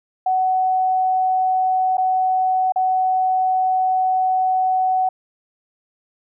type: tone with dropouts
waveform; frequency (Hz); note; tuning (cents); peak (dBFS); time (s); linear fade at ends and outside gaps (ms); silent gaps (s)
sine; 748; F#5; +19; -15; 0.26-5.09; 5; 1.971-1.98 / 2.722-2.759
effects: none